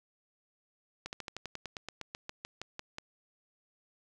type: slowing click train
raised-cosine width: 0.2 ms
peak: -22 dBFS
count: 17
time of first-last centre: 1.06-2.984 s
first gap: 69 ms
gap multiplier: 1.07
effects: none